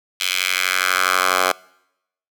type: tone with high-pass filter sweep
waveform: 10% pulse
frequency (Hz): 92.2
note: F#2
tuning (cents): -6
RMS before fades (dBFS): -19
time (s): 0.2-1.52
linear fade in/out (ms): 5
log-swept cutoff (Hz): 2900 to 840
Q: 1.9
effects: noise-tail reverb RT60 0.8 s tail -24 dB re dry